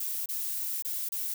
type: noise with dropouts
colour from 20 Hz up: violet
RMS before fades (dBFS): -33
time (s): 0-1.34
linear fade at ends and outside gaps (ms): 5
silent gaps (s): 0.259-0.288 / 0.824-0.848 / 1.089-1.12
effects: none